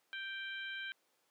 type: harmonic tone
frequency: 784 Hz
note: G5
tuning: in tune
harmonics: 2 / 3 / 4 / 5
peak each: -42 / -48 / -47 / -54 dBFS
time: 0.13-0.92 s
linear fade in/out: 0 ms
effects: pink hiss -75 dBFS RMS until 1.3 s + high-pass 400 Hz 12 dB/octave